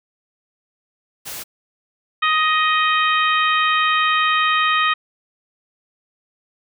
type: noise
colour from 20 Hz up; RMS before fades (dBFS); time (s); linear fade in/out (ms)
white; -31; 1.25-1.44; 20
type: harmonic tone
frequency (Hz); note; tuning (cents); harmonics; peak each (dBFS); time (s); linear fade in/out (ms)
625; D#5; +8; 2 / 3 / 4 / 5 / 6; -17 / -21 / -23 / -25 / -27; 2.22-4.94; 10
effects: none